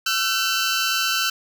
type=tone pair together; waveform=15% pulse; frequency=1342.8 / 1521 Hz; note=E6 / F#6; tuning=+32 / +47 cents; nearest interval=major second; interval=215 cents; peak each=-16 dBFS; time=0.06-1.3 s; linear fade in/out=5 ms; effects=none